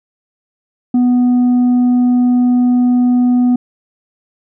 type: tone with tanh clipping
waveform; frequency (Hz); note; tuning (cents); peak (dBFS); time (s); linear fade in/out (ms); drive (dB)
sine; 246.9; B3; 0; -9; 0.94-3.56; 5; 3
effects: none